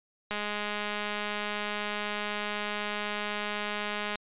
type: click train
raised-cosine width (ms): 0.3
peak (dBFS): -17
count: 801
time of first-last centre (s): 0.31-4.156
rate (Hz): 208
effects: resampled to 8000 Hz